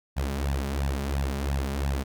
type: tone with flanger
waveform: sawtooth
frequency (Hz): 69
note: C#2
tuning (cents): -7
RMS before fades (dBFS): -28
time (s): 0.16-2.04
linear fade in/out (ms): 20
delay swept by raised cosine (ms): 1.1 to 5.1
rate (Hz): 2.9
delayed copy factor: +0.85
effects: none